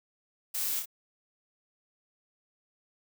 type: noise with echo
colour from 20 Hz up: blue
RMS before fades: -33 dBFS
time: 0.54-0.8 s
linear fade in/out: 10 ms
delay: 29 ms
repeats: 2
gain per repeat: -4 dB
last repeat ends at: 0.858 s
effects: none